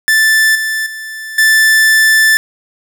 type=tone with level steps; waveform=45% pulse; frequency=1760 Hz; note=A6; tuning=in tune; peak=-7 / -14 / -23 / -6 dBFS; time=0.08-2.37 s; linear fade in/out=0 ms; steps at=0.55 / 0.86 / 1.38 s; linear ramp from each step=5 ms; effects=none